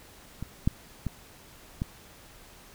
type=clicks; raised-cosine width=5 ms; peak=-22 / -10 / -17 / -16 dBFS; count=4; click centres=0.426 / 0.675 / 1.067 / 1.819 s; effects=pink hiss -52 dBFS RMS until 2.74 s